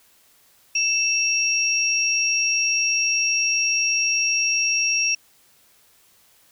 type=tone pair together; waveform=sine; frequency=2655 / 5608 Hz; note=E7 / F8; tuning=+12 / +6 cents; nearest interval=octave + minor second; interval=1294 cents; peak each=-21 dBFS; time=0.75-5.15 s; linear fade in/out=5 ms; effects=white hiss -57 dBFS RMS until 6.51 s